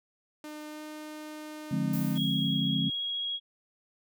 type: tone with pitch glide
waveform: sawtooth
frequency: 302.8 to 305.4 Hz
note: D#4 to D#4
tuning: -47 to -32 cents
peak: -36 dBFS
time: 0.44-2.18 s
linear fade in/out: 2 ms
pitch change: +15 cents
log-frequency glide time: 0.68-0.82 s
type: chord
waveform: sine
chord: D half-diminished seventh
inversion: none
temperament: just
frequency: 146.83 / 176.2 / 211.4 / 264.3 Hz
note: D3 / F3 / Ab3 / C4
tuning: 0 / +16 / +31 / +18 cents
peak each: -32 dBFS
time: 1.71-2.9 s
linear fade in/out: 5 ms
type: noise with exponential decay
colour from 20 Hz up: violet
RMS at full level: -39 dBFS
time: 1.93-3.22 s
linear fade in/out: 5 ms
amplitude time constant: 280 ms
type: tone with vibrato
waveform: sine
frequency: 3302 Hz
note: G#7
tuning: 11 cents flat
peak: -30 dBFS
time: 2.15-3.4 s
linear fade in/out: 50 ms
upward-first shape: sine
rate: 14 Hz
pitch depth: 9 cents each way
effects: none